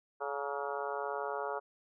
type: harmonic tone with a mistuned harmonic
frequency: 141.5 Hz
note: C#3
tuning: 36 cents sharp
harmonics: 3 / 4 / 5 / 6 / 7 / 8 / 9 / 10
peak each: -40 / -41 / -42 / -43 / -43 / -44 / -45 / -45 dBFS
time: 0.2-1.6 s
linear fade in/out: 20 ms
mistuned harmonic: 7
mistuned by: -74 cents
effects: none